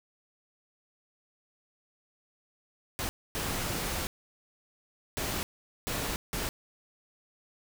pink noise bursts at uneven times, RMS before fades -33 dBFS, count 5, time 2.99-3.09 / 3.35-4.07 / 5.17-5.43 / 5.87-6.16 / 6.33-6.49 s, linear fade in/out 0 ms, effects none

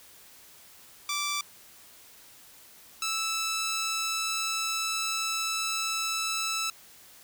10% pulse tone pair in turn, 1168 / 1315.5 Hz, D6 / E6, -10 / -4 cents, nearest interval major second, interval 206 cents, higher second, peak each -20 dBFS, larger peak neither, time 1.09-1.41 / 3.02-6.7 s, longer second, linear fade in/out 2 ms, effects white hiss -53 dBFS RMS until 7.23 s

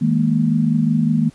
sine chord, D# suspended fourth, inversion none, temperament equal with one note detuned, 158.83 / 207.7 / 233.1 Hz, D#3 / G#3 / A#3, +36 / 0 / 0 cents, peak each -18 / -20 / -17 dBFS, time 0.01-1.3 s, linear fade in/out 10 ms, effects pink hiss -51 dBFS RMS until 1.34 s + resampled to 24000 Hz

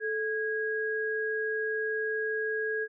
sine tone pair together, 436.5 / 1645.8 Hz, A4 / G#6, -14 / -16 cents, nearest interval octave + major seventh, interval 2298 cents, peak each -31 / -31 dBFS, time 0-2.88 s, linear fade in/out 50 ms, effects none

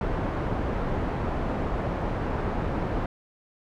pink low-pass noise, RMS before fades -28 dBFS, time 0.01-3.06 s, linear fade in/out 2 ms, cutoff 1100 Hz, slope 12 dB/octave, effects none

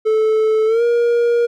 triangle tone with pitch glide, 436.5 to 473.3 Hz, A4 to A#4, -14 to +26 cents, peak -10 dBFS, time 0.05-1.47 s, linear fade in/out 20 ms, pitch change +140 cents, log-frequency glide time 0.66-0.83 s, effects none

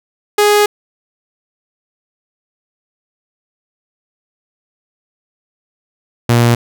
sawtooth tone pair in turn, 415.3 / 118.65 Hz, G#4 / A#2, 0 / +31 cents, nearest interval octave + minor seventh, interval 2169 cents, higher first, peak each -4 dBFS, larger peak neither, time 0.38-0.66 / 6.29-6.55 s, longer first, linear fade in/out 5 ms, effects none

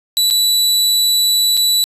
sawtooth tone with dropouts, 3951 Hz, B7, in tune, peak -8 dBFS, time 0.17-1.84 s, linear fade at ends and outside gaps 0 ms, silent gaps 0.302-0.309 / 1.569-1.574 s, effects resampled to 32000 Hz

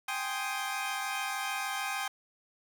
20% pulse chord, Ab major seventh, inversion third, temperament equal, 784 / 830.6 / 1046.5 / 1244.5 Hz, G5 / Ab5 / C6 / Eb6, 0 / 0 / 0 / 0 cents, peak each -31 / -35 / -34 / -34 dBFS, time 0.08-2.08 s, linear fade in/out 5 ms, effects none

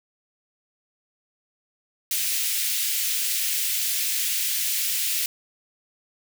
white high-pass noise, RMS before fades -25 dBFS, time 2.11-5.26 s, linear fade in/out 2 ms, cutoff 2100 Hz, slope 24 dB/octave, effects none

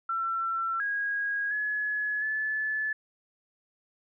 sine tone with pitch steps, 1347 / 1644 / 1697 / 1732 Hz, E6 / G#6 / G#6 / A6, +37 / -18 / +37 / -28 cents, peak -27 dBFS, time 0.09-2.93 s, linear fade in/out 5 ms, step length 710 ms, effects none

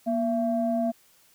sine tone pair together, 237.9 / 672.9 Hz, A#3 / E5, +35 / +35 cents, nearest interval octave + tritone, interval 1800 cents, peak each -25 dBFS, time 0.06-0.92 s, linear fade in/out 20 ms, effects tanh soft clip ceiling -15 dBFS + white hiss -60 dBFS RMS until 1.34 s

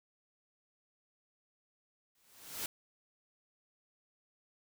white noise with exponential growth, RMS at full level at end -36 dBFS, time 2.15-2.66 s, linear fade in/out 2 ms, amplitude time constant 110 ms, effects none

